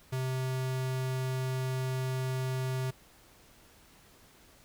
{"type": "tone", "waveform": "square", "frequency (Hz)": 130, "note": "C3", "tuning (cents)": -11, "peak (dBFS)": -31, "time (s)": [0.12, 2.91], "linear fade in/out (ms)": 10, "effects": ["pink hiss -59 dBFS RMS until 4.64 s"]}